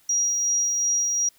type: tone with tremolo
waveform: triangle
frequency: 5730 Hz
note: F8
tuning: 44 cents sharp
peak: -16 dBFS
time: 0.09-1.29 s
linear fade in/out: 5 ms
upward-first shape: sine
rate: 2.7 Hz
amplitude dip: 35%
effects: tanh soft clip ceiling -17 dBFS + white hiss -59 dBFS RMS until 1.38 s